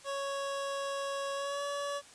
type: tone with pitch glide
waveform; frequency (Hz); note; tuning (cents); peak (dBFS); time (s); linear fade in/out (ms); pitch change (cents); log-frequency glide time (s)
25% pulse; 554.4 to 569.3; C#5 to C#5; 0 to +46; -30; 0.04-2.02; 50; +46; 1.34-1.63
effects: white hiss -55 dBFS RMS until 2.14 s + resampled to 22050 Hz